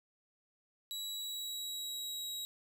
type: tone with pitch glide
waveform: sawtooth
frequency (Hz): 3900 to 3840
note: B7 to B7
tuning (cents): -23 to -49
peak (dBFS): -36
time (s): 0.91-2.45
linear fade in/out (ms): 0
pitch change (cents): -26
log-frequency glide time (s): 1.13-2.28
effects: none